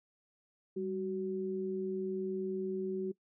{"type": "tone pair together", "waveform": "sine", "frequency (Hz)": [196, 375.1], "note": ["G3", "F#4"], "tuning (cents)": [0, 24], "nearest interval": "major seventh", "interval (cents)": 1124, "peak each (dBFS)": [-39, -34], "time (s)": [0.76, 3.12], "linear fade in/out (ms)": 10, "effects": ["noise-tail reverb RT60 0.1 s tail -20 dB re dry"]}